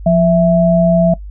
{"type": "tone pair together", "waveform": "sine", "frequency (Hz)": [174.61, 659.2], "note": ["F3", "E5"], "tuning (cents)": [0, 0], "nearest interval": "octave + major seventh", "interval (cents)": 2300, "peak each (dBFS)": -10, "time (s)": [0.06, 1.14], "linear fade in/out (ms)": 5, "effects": ["noise-tail reverb RT60 0.1 s tail -22 dB re dry", "added 50 Hz sine -26 dBFS peak until 1.3 s"]}